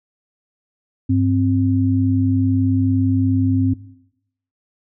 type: tone pair together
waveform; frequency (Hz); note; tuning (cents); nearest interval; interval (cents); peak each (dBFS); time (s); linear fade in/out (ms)
sine; 100.4 / 262.8; G2 / C4; +42 / +8; octave + perfect fourth; 1666; -16; 1.09-3.74; 10
effects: noise-tail reverb RT60 0.8 s tail -19 dB re dry